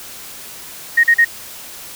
sine tone bursts, 1864.7 Hz, A#6, in tune, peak -7 dBFS, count 3, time 0.97-1.249 s, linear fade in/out 10 ms, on 67 ms, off 39 ms, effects white hiss -34 dBFS RMS until 1.95 s

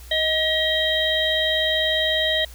harmonic tone with a mistuned harmonic, 636 Hz, D#5, 38 cents sharp, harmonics 1 / 3 / 5 / 6, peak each -24 / -24 / -24 / -24 dBFS, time 0.11-2.45 s, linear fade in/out 5 ms, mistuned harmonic 1, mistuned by -20 cents, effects added 60 Hz sine -39 dBFS peak until 2.54 s + white hiss -47 dBFS RMS until 2.54 s

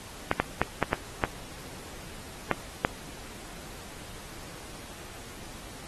clicks, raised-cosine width 0.5 ms, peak -8 dBFS, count 8, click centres 0.314 / 0.4 / 0.616 / 0.827 / 0.931 / 1.238 / 2.513 / 2.849 s, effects pink hiss -45 dBFS RMS until 5.87 s + AAC 32 kbps

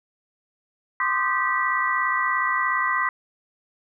sine tone cluster, 1042 / 1175 / 1232 / 1553 / 1952 Hz, C6 / D6 / D#6 / G6 / B6, -7 / +1 / -17 / -17 / -21 cents, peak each -25 / -28 / -30 / -30 / -24 dBFS, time 1-3.09 s, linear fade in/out 2 ms, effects none

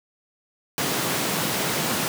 pink high-pass noise, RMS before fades -25 dBFS, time 0.78-2.08 s, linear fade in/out 0 ms, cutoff 130 Hz, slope 24 dB/octave, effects none

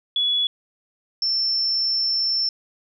sine tone pair in turn, 3396 / 5369 Hz, G#7 / E8, +38 / +31 cents, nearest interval minor sixth, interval 793 cents, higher second, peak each -18 / -19 dBFS, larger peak first, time 0.16-0.47 / 1.22-2.49 s, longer second, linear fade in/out 2 ms, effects none

